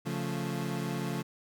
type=chord; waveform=30% pulse; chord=Db augmented; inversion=none; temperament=equal; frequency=138.59 / 174.61 / 220 Hz; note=Db3 / F3 / A3; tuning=0 / 0 / 0 cents; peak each=-33 / -33 / -35 dBFS; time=0.05-1.23 s; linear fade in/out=20 ms; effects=none